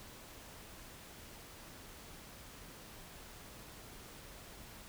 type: silence
effects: pink hiss -53 dBFS RMS until 4.88 s